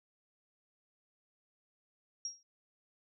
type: tone with exponential decay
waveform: sine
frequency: 5620 Hz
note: F8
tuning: 10 cents sharp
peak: -33 dBFS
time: 2.25-2.43 s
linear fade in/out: 2 ms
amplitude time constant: 39 ms
effects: none